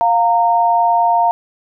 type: tone pair together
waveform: sine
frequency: 702 / 922.3 Hz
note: F5 / A#5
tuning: +9 / -19 cents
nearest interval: perfect fourth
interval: 472 cents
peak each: -13 dBFS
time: 0.01-1.31 s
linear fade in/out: 0 ms
effects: none